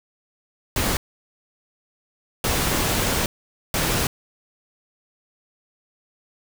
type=noise bursts at uneven times; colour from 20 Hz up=pink; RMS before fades=-22 dBFS; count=3; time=0.76-0.97 / 2.44-3.26 / 3.74-4.07 s; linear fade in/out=2 ms; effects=none